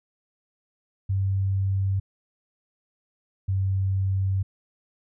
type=tone pair in turn; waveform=sine; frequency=96.9 / 96.12 Hz; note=G2 / G2; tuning=-20 / -34 cents; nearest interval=unison; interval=14 cents; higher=first; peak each=-21 dBFS; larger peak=neither; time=1.09-2 / 3.48-4.43 s; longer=second; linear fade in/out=10 ms; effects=none